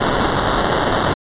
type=noise with sample-and-hold; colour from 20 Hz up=violet; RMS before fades=-17 dBFS; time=0-1.14 s; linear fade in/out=10 ms; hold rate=2450 Hz; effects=resampled to 8000 Hz